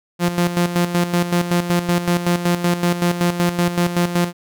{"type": "tone with tremolo", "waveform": "sawtooth", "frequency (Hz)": 174.61, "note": "F3", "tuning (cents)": 0, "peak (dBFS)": -10, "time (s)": [0.19, 4.33], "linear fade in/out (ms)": 50, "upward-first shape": "square", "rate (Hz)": 5.3, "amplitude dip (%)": 65, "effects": []}